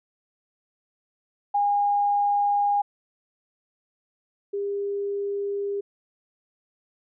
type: tone pair in turn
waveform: sine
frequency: 815 / 402.2 Hz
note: G#5 / G4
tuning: -33 / +44 cents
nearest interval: octave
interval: 1223 cents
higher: first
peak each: -19 / -25 dBFS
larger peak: first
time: 1.54-2.82 / 4.53-5.81 s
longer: neither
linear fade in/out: 10 ms
effects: none